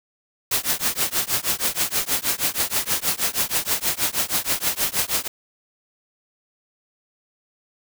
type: noise with tremolo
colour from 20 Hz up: white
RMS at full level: -19 dBFS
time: 0.51-5.28 s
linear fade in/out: 5 ms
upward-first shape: triangle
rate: 6.3 Hz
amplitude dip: 100%
effects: none